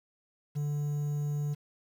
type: tone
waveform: triangle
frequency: 146.5 Hz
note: D3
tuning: 4 cents flat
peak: -27 dBFS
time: 0.55-1.55 s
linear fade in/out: 20 ms
effects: 9-bit